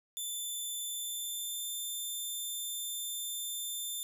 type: tone with pitch glide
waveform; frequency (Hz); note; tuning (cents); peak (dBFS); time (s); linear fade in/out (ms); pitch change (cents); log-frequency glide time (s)
10% pulse; 3531 to 3560; A7 to A7; +5 to +20; -29; 0.17-4.03; 0; +15; 0.84-1.69
effects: none